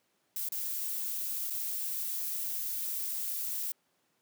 violet noise with dropouts, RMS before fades -35 dBFS, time 0.36-3.72 s, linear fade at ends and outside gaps 2 ms, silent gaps 0.489-0.52 / 1.5-1.505 s, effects pink hiss -74 dBFS RMS until 4.21 s + high-pass 200 Hz 12 dB/octave

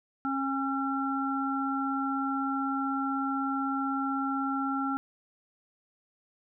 harmonic tone, 271.6 Hz, C#4, 35 cents flat, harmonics 1 / 3 / 5, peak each -30 / -35 / -32 dBFS, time 0.25-4.97 s, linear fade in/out 0 ms, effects none

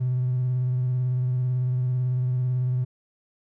triangle tone with vibrato, 126.3 Hz, B2, 39 cents sharp, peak -18 dBFS, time 0-2.85 s, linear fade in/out 20 ms, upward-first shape sine, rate 18 Hz, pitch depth 31 cents each way, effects tanh soft clip ceiling -18 dBFS

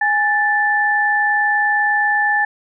sine tone pair together, 829.7 / 1758 Hz, G#5 / A6, -2 / -2 cents, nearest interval octave + minor second, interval 1300 cents, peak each -18 / -15 dBFS, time 0.01-2.45 s, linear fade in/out 5 ms, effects none

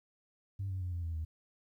sine tone with pitch steps, 98 / 93.95 / 90.07 / 86.36 / 82.79 / 79.37 Hz, G2 / F#2 / F#2 / F2 / E2 / D#2, 0 / +27 / -46 / -19 / +8 / +35 cents, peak -33 dBFS, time 0.59-1.25 s, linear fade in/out 10 ms, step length 110 ms, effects tanh soft clip ceiling -31 dBFS + 12-bit

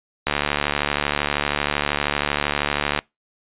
click train, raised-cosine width 0.3 ms, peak -3 dBFS, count 199, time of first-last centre 0.27-2.99 s, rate 72.8 Hz, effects noise-tail reverb RT60 0.2 s tail -24 dB re dry + resampled to 8000 Hz

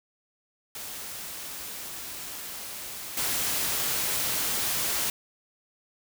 white noise with level steps, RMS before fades -38 / -28 dBFS, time 0.75-5.1 s, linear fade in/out 2 ms, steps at 3.17 s, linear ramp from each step 2 ms, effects none

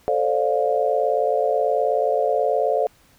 sine chord, D minor seventh, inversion second, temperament just, 440.5 / 528.6 / 587.3 / 704.8 Hz, A4 / C5 / D5 / F5, +2 / +18 / 0 / +16 cents, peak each -23 dBFS, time 0.08-2.87 s, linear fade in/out 0 ms, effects pink hiss -56 dBFS RMS until 3.18 s

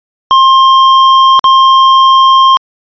square tone with dropouts, 1061 Hz, C6, 24 cents sharp, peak -3 dBFS, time 0.31-2.57 s, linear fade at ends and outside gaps 0 ms, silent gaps 1.393-1.442 s, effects resampled to 11025 Hz

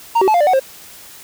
triangle tone with pitch steps, 926 / 381.4 / 864 / 699 / 592 / 743 / 532 Hz, A#5 / G4 / A5 / F5 / D5 / F#5 / C5, -12 / -47 / -32 / +1 / +14 / +7 / +29 cents, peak -8 dBFS, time 0.15-0.598 s, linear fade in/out 10 ms, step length 64 ms, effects white hiss -39 dBFS RMS until 1.23 s

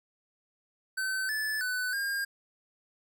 square tone with pitch steps, 1530 / 1739 / 1500 / 1612 Hz, G6 / A6 / F#6 / G6, -42 / -21 / +23 / +48 cents, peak -30 dBFS, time 0.97-2.25 s, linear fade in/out 10 ms, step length 320 ms, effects none

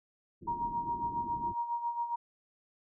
white low-pass noise, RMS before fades -46 dBFS, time 0.41-1.54 s, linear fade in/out 20 ms, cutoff 370 Hz, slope 48 dB/octave
sine tone with tremolo, 944 Hz, A#5, 22 cents sharp, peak -29 dBFS, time 0.47-2.16 s, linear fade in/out 10 ms, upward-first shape sine, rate 7.3 Hz, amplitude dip 65%
effects none

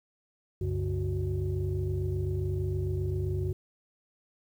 sine tone cluster, 68 / 95 / 143.2 / 368.9 Hz, C#2 / F#2 / D3 / F#4, -33 / +46 / -43 / -5 cents, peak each -35 / -29 / -34 / -34 dBFS, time 0.61-3.53 s, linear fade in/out 5 ms, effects tanh soft clip ceiling -21 dBFS + 10-bit

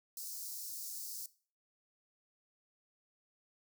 white high-pass noise, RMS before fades -44 dBFS, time 0.17-1.26 s, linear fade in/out 2 ms, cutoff 4600 Hz, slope 48 dB/octave, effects noise-tail reverb RT60 0.4 s tail -18 dB re dry

